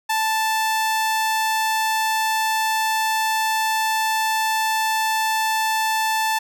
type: tone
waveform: sawtooth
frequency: 880 Hz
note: A5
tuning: in tune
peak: -15 dBFS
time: 0.09-6.39 s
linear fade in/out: 10 ms
effects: none